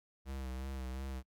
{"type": "tone with vibrato", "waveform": "square", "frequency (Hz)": 65.6, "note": "C2", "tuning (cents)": 5, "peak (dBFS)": -40, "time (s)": [0.25, 1.23], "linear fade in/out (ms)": 50, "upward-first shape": "sine", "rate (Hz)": 2.8, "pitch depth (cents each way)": 47, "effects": ["noise-tail reverb RT60 0.1 s tail -25 dB re dry"]}